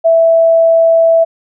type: tone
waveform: sine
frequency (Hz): 659.3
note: E5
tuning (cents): 0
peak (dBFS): -5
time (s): 0.04-1.25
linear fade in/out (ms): 20
effects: none